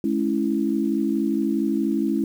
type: chord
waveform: sine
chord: C# minor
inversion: second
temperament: equal with one note detuned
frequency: 212.6 / 277.2 / 329.6 Hz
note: G#3 / C#4 / E4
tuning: +41 / 0 / 0 cents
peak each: -24 dBFS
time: 0.04-2.24 s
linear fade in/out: 2 ms
effects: 8-bit